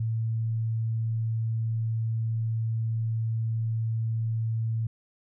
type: tone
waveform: sine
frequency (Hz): 112.7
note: A2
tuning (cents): +42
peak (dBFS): -25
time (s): 0-4.87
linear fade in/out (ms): 5
effects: none